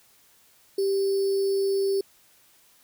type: tone with sample-and-hold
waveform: sine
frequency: 392 Hz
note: G4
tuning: in tune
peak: -21 dBFS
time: 0.78-2.01 s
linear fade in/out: 5 ms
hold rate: 4900 Hz
effects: white hiss -59 dBFS RMS until 2.83 s